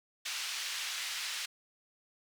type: band-pass noise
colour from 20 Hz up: white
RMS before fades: -38 dBFS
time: 0.25-1.46 s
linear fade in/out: 10 ms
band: 1700 to 4800 Hz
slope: 12 dB/octave
effects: none